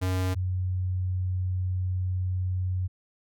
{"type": "tone pair in turn", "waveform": ["square", "sine"], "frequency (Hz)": [92.5, 91.97], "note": ["F#2", "F#2"], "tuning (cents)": [0, -10], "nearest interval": "unison", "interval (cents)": 10, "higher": "first", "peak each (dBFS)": -25, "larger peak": "neither", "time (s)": [[0.01, 0.35], [0.35, 2.88]], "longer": "second", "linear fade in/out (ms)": 20, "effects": []}